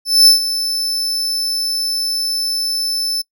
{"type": "tone with ADSR envelope", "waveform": "40% pulse", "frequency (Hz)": 5274, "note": "E8", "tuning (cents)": 0, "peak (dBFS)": -3, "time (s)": [0.05, 3.22], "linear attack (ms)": 220, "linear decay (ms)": 120, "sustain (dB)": -13, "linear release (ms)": 11, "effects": ["noise-tail reverb RT60 0.1 s tail -24 dB re dry"]}